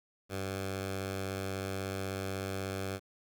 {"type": "tone with notch filter", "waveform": "10% pulse", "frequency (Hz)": 96.3, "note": "G2", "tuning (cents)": -30, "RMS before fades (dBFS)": -37, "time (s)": [0.29, 3], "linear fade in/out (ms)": 50, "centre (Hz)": 240, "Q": 1.9, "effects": ["10-bit"]}